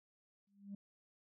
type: tone with exponential growth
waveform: sine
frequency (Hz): 200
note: G3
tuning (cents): +35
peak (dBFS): -40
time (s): 0.47-0.75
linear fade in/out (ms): 5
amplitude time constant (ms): 60
effects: tanh soft clip ceiling -40 dBFS